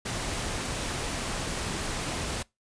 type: noise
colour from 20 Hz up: pink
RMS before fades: -32 dBFS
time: 0.05-2.43 s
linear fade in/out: 10 ms
effects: noise-tail reverb RT60 0.2 s tail -23 dB re dry + resampled to 22050 Hz